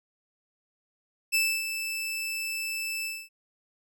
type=tone with ADSR envelope; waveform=sawtooth; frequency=2637 Hz; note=E7; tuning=in tune; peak=-18 dBFS; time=1.32-3.29 s; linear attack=25 ms; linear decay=280 ms; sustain=-9 dB; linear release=240 ms; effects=none